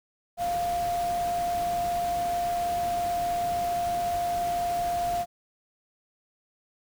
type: tone in noise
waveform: sine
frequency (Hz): 698.5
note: F5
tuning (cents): 0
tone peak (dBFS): -25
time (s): 0.37-5.26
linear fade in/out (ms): 50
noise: pink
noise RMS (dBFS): -39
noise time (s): 0.37-5.26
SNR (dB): +11
effects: none